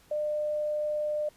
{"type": "tone", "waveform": "sine", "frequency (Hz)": 601, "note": "D5", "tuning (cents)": 40, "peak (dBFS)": -27, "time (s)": [0.11, 1.29], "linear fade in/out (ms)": 5, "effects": ["pink hiss -60 dBFS RMS until 1.36 s", "resampled to 32000 Hz"]}